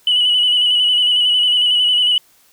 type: tone with vibrato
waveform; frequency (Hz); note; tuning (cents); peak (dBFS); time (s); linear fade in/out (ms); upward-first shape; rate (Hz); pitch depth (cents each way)
sine; 2960; F#7; 0; -10; 0.07-2.18; 2; square; 11; 28
effects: tanh soft clip ceiling -7 dBFS + white hiss -53 dBFS RMS until 2.52 s